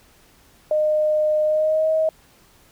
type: tone with pitch glide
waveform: sine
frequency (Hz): 612 to 633.9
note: D#5 to D#5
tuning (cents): -29 to +32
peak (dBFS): -16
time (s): 0.71-2.09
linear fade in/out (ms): 2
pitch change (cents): +61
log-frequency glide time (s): 1.44-1.9
effects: pink hiss -54 dBFS RMS until 2.71 s